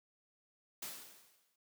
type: noise with exponential decay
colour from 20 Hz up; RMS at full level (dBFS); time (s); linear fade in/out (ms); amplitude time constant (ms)
white; -42; 0.82-1.56; 5; 160
effects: high-pass 150 Hz 12 dB/octave